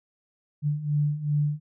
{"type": "beating tone pair", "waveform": "sine", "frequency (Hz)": [145.9, 148.5], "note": ["D3", "D3"], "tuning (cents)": [-11, 20], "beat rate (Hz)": 2.6, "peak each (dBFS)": [-28, -24], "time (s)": [0.62, 1.6], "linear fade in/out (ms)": 50, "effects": []}